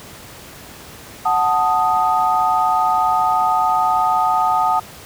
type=chord; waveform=sine; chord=D# diminished; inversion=first; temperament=equal; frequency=740 / 880 / 1244.5 Hz; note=F#5 / A5 / D#6; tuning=0 / 0 / 0 cents; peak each=-18 dBFS; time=1.25-4.8 s; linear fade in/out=10 ms; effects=pink hiss -38 dBFS RMS until 5.05 s + high-pass 60 Hz 12 dB/octave